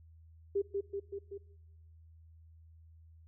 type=tone with echo; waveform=sine; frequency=398.8 Hz; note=G4; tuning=30 cents sharp; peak=-28 dBFS; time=0.55-0.62 s; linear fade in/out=10 ms; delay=190 ms; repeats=4; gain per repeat=-3 dB; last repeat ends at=1.38 s; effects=noise-tail reverb RT60 1.0 s tail -22 dB re dry + added 81 Hz sine -55 dBFS peak until 3.27 s